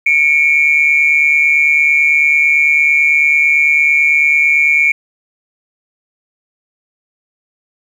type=tone pair together; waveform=sine; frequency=2217 / 2366 Hz; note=C#7 / D7; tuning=0 / +12 cents; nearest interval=minor second; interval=112 cents; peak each=-10 dBFS; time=0.06-4.92 s; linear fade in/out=5 ms; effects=tanh soft clip ceiling -1 dBFS + 7-bit